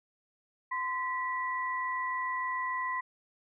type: tone pair together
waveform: sine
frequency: 1027 / 1953.9 Hz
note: C6 / B6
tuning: -33 / -19 cents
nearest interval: major seventh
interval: 1114 cents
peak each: -32 / -35 dBFS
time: 0.71-3.01 s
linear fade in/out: 10 ms
effects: none